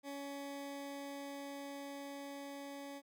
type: tone with level ramp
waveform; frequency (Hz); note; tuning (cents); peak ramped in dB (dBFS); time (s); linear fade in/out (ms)
20% pulse; 280.6; C#4; +21; -38 to -41; 0.03-3.02; 50
effects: none